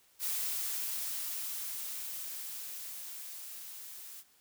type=noise with level ramp; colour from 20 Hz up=blue; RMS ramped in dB=-34 to -48 dBFS; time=0.19-4.24 s; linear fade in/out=50 ms; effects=white hiss -66 dBFS RMS until 4.4 s